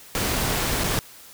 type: noise with dropouts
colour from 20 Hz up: pink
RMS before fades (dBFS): -24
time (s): 0.15-0.99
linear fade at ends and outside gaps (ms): 0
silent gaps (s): 0.836-0.842
effects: white hiss -46 dBFS RMS until 1.33 s